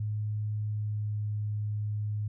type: tone with pitch glide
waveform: sine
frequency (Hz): 106 to 105.15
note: G#2 to G#2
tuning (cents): +36 to +22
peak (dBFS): -29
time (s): 0-2.28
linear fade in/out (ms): 5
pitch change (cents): -14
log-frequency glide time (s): 0.63-1.19
effects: none